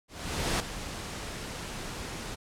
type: noise with ADSR envelope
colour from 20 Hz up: pink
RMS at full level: -27 dBFS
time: 0.08-2.36 s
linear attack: 520 ms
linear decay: 4 ms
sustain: -11 dB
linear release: 23 ms
effects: low-pass 9000 Hz 12 dB/octave